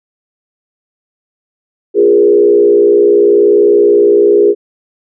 sine tone with frequency modulation, 410.3 Hz, G#4, 21 cents flat, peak -4 dBFS, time 1.94-4.55 s, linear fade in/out 50 ms, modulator 60.8 Hz, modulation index 0.93, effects none

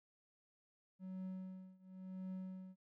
triangle tone with tremolo, 187 Hz, F#3, 19 cents sharp, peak -40 dBFS, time 0.99-2.76 s, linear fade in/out 50 ms, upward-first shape triangle, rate 0.94 Hz, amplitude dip 95%, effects none

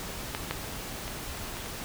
clicks, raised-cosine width 0.3 ms, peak -14 / -13 / -21 / -23 / -22 dBFS, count 5, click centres 0.349 / 0.51 / 1.079 / 1.569 / 1.66 s, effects pink hiss -38 dBFS RMS until 1.84 s

